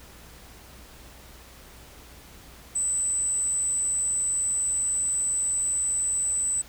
sine tone, 8010 Hz, B8, 23 cents sharp, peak -23 dBFS, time 2.75-6.62 s, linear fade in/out 10 ms, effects added 60 Hz sine -51 dBFS peak until 6.68 s + pink hiss -49 dBFS RMS until 6.68 s

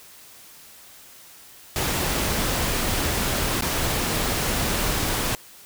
pink noise with dropouts, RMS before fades -24 dBFS, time 1.76-5.35 s, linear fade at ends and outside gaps 0 ms, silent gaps 3.609-3.622 s, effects white hiss -47 dBFS RMS until 5.65 s

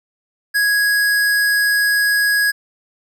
square tone, 1661.2 Hz, G#6, in tune, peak -14 dBFS, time 0.54-2.52 s, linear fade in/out 20 ms, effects none

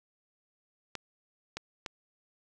clicks, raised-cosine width 0.2 ms, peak -19 dBFS, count 3, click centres 0.953 / 1.57 / 1.862 s, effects none

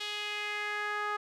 sawtooth tone with band-pass filter sweep, 417.1 Hz, G#4, 7 cents sharp, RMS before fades -35 dBFS, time 0-1.17 s, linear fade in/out 10 ms, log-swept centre 3400 to 1300 Hz, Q 2.4, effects none

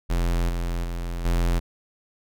square tone with level steps, 42.97 Hz, F1, 27 cents flat, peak -21 / -25 / -28 / -20 dBFS, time 0.09-1.6 s, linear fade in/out 20 ms, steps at 0.49 / 0.84 / 1.25 s, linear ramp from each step 5 ms, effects none

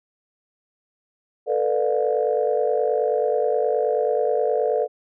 sine chord, B half-diminished seventh, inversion third, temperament just, 444.5 / 493.9 / 592.7 / 711.2 Hz, A4 / B4 / D5 / F5, +18 / 0 / +16 / +31 cents, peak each -22 / -23 / -24 / -27 dBFS, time 1.46-4.88 s, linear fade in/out 50 ms, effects tanh soft clip ceiling -8 dBFS

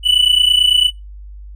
triangle tone pair together, 2955 / 2984 Hz, F#7 / F#7, -3 / +14 cents, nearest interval unison, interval 17 cents, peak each -11 dBFS, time 0.03-0.91 s, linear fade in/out 50 ms, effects noise-tail reverb RT60 0.2 s tail -20 dB re dry + added 50 Hz sine -31 dBFS peak until 1.55 s

